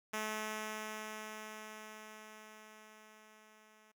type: tone with level ramp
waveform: 5% pulse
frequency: 215.8 Hz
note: A3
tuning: 33 cents flat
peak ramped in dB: -25 to -52 dBFS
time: 0.13-3.92 s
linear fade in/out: 10 ms
effects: noise-tail reverb RT60 0.1 s tail -24 dB re dry